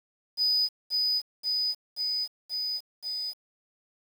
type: tone with echo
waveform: sine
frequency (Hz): 4978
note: D#8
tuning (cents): 0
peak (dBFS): -20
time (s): 0.37-0.69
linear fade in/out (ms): 50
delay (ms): 530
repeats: 5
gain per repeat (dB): -2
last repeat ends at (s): 3.34
effects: tanh soft clip ceiling -20 dBFS + 8-bit